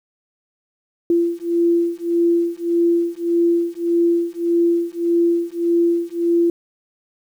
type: beating tone pair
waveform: sine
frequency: 340.2 / 341.9 Hz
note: F4 / F4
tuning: -45 / -37 cents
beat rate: 1.7 Hz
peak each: -18 dBFS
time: 1.1-6.5 s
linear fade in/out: 2 ms
effects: 8-bit